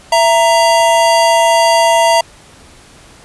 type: tone pair together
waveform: square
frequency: 666.2 / 932.3 Hz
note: E5 / A#5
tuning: +18 / 0 cents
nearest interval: tritone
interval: 582 cents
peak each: -11 dBFS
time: 0.12-2.21 s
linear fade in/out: 5 ms
effects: pink hiss -41 dBFS RMS until 3.24 s + resampled to 24000 Hz